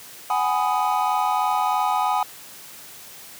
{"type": "chord", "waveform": "triangle", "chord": "G# minor seventh", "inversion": "third", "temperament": "just", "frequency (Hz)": [747.5, 830.6, 996.7, 1245.9], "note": ["F#5", "G#5", "B5", "D#6"], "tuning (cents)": [17, 0, 16, 2], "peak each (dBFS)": [-23, -21, -24, -24], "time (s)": [0.3, 2.23], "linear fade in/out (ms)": 2, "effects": ["white hiss -42 dBFS RMS until 3.39 s", "high-pass 80 Hz 12 dB/octave"]}